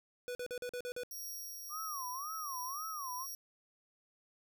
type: tone bursts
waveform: square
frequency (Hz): 492.6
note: B4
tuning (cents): -5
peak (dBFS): -39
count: 7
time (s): 0.28-1.034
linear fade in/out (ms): 0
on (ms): 70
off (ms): 44
type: tone with tremolo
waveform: 15% pulse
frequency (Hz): 5650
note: F8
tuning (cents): +19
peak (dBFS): -36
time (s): 1.11-3.35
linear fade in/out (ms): 2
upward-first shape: triangle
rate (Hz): 1.5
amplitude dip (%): 35
type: tone with vibrato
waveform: sine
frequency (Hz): 1138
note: C#6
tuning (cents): +45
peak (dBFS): -40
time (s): 1.69-3.27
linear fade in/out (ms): 50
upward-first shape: sine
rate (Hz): 1.9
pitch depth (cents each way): 240
effects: none